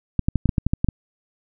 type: clicks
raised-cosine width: 5 ms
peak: -6 dBFS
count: 10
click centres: 0.193 / 0.285 / 0.357 / 0.457 / 0.492 / 0.582 / 0.666 / 0.735 / 0.845 / 0.887 s
effects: none